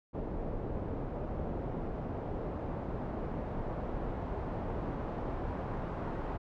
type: noise with low-pass filter sweep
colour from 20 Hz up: pink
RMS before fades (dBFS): -37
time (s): 0.13-6.38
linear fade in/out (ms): 20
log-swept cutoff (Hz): 590 to 930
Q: 0.98
effects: none